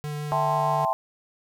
square tone with vibrato, 148.6 Hz, D3, 21 cents sharp, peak -30 dBFS, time 0.04-0.85 s, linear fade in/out 0 ms, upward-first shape sine, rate 6.4 Hz, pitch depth 8 cents each way
sine chord, A minor seventh, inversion second, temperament equal, 659.3 / 784 / 880 / 1046.5 Hz, E5 / G5 / A5 / C6, 0 / 0 / 0 / 0 cents, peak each -27 dBFS, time 0.32-0.93 s, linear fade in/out 0 ms
effects 9-bit

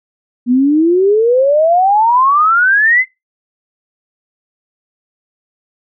sine exponential sweep, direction up, 238 to 2093 Hz, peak -7 dBFS, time 0.46-3.05 s, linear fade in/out 50 ms, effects noise-tail reverb RT60 0.2 s tail -22 dB re dry

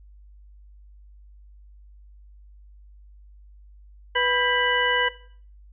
harmonic tone with a mistuned harmonic, 493.9 Hz, B4, in tune, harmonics 1 / 2 / 3 / 4 / 6, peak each -26 / -26 / -26 / -26 / -26 dBFS, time 4.15-5.09 s, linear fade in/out 10 ms, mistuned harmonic 3, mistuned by +130 cents, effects noise-tail reverb RT60 0.5 s tail -17 dB re dry + added 50 Hz sine -46 dBFS peak until 5.72 s

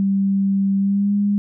sine tone with pitch glide, 196 to 203.3 Hz, G3 to G#3, 0 to -37 cents, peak -15 dBFS, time 0-1.38 s, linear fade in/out 0 ms, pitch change +63 cents, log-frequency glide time 0.78-1.14 s, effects none

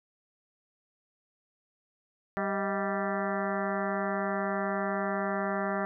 harmonic tone with a mistuned harmonic, 196 Hz, G3, in tune, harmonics 1 / 2 / 3 / 4 / 5 / 6 / 7 / 8 / 9 / 10, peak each -34 / -36 / -34 / -37 / -42 / -38 / -39 / -43 / -40 / -45 dBFS, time 2.37-5.85 s, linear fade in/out 0 ms, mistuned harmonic 3, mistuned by +100 cents, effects none

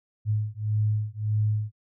sine beating tone pair, 105.8 / 107.5 Hz, G#2 / A2, +33 / -40 cents, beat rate 1.7 Hz, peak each -26 dBFS, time 0.25-1.72 s, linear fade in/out 50 ms, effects none

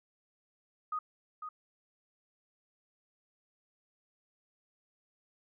sine tone with echo, 1244.5 Hz, D#6, in tune, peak -32 dBFS, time 0.92-0.99 s, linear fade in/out 5 ms, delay 500 ms, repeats 1, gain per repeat -7 dB, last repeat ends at 1.49 s, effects none

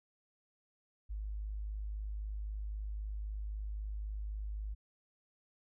sine tone, 51.91 Hz, G#1, in tune, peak -37 dBFS, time 1.09-4.75 s, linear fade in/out 20 ms, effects none

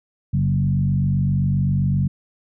sine tone with frequency modulation, 137.9 Hz, C#3, 9 cents flat, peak -16 dBFS, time 0.33-2.08 s, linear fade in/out 10 ms, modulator 47.7 Hz, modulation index 1.1, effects none

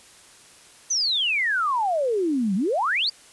sine exponential two-way sweep, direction down then up, 6272 to 180.8 to 4954 Hz, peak -20 dBFS, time 0.9-3.1 s, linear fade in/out 10 ms, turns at 2.55 s, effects white hiss -50 dBFS RMS until 3.32 s + resampled to 24000 Hz

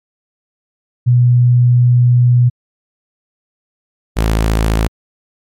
sine / sawtooth tone pair in turn, 122.6 / 54.61 Hz, B2 / A1, -12 / -12 cents, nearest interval octave + major second, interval 1400 cents, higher first, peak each -6 / -7 dBFS, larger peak first, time 1.06-2.5 / 4.16-4.88 s, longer first, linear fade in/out 20 ms, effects MP3 64 kbps

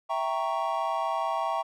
triangle chord, E diminished seventh, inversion none, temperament equal, 659.3 / 784 / 932.3 / 1108.7 Hz, E5 / G5 / Bb5 / Db6, 0 / 0 / 0 / 0 cents, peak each -30 dBFS, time 0.09-1.63 s, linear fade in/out 20 ms, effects none

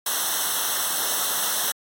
white noise with comb filter, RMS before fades -24 dBFS, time 0.06-1.72 s, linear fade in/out 5 ms, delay 0.42 ms, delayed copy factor -1, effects AAC 64 kbps

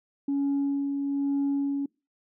sine tone with tremolo, 280 Hz, C#4, 18 cents sharp, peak -21 dBFS, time 0.28-1.86 s, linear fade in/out 5 ms, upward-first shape sine, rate 1.1 Hz, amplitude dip 40%, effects noise-tail reverb RT60 0.3 s tail -26 dB re dry + tanh soft clip ceiling -21 dBFS

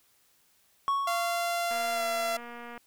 triangle tone with exponential decay, 1108.7 Hz, C#6, in tune, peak -21 dBFS, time 0.88-2.03 s, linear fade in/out 0 ms, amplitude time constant 250 ms
sawtooth tone with pitch glide, 690 to 678.9 Hz, F5 to F5, -21 to -49 cents, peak -24 dBFS, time 1.07-2.37 s, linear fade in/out 5 ms, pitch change -28 cents, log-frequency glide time 1.93-2.02 s
click train, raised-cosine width 0.5 ms, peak -29 dBFS, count 255, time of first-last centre 1.71-2.777 s, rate 238 Hz
effects white hiss -66 dBFS RMS until 2.86 s

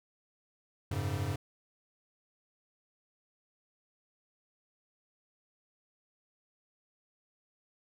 square chord, F# suspended second, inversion none, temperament equal with one note detuned, 90.96 / 103.83 / 138.59 Hz, F#2 / G#2 / C#3, -29 / 0 / 0 cents, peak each -37 / -36 / -38 dBFS, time 0.91-1.36 s, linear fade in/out 5 ms, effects none

